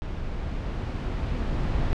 brown noise with level ramp, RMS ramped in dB -32 to -25 dBFS, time 0.02-1.93 s, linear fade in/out 0 ms, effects low-pass 4000 Hz 12 dB/octave

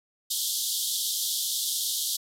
pink band-pass noise, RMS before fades -29 dBFS, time 0.3-2.17 s, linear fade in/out 10 ms, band 3200 to 15000 Hz, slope 96 dB/octave, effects none

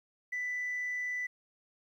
sine tone, 1986 Hz, B6, 9 cents sharp, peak -31 dBFS, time 0.32-1.27 s, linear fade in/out 10 ms, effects tanh soft clip ceiling -30 dBFS + 11-bit

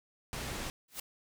pink low-pass noise, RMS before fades -39 dBFS, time 0.33-0.7 s, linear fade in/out 0 ms, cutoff 10000 Hz, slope 12 dB/octave
white noise with exponential growth, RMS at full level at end -35 dBFS, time 0.88-1 s, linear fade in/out 5 ms, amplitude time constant 26 ms
effects none

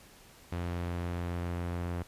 sawtooth tone with low-pass filter sweep, 87.1 Hz, F2, 4 cents flat, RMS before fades -35 dBFS, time 0.52-2.03 s, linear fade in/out 5 ms, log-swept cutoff 3200 to 2000 Hz, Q 0.72, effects pink hiss -56 dBFS RMS until 2.07 s + resampled to 32000 Hz

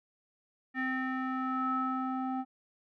square tone with low-pass filter sweep, 260 Hz, C4, 11 cents flat, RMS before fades -33 dBFS, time 0.74-2.45 s, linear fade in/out 50 ms, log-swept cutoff 1900 to 990 Hz, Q 7.5, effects none

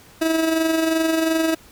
30% pulse tone with amplitude modulation, 323.1 Hz, E4, 35 cents flat, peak -13 dBFS, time 0.21-1.55 s, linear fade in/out 10 ms, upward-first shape sine, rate 22.8 Hz, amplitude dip 45%, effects pink hiss -48 dBFS RMS until 1.71 s

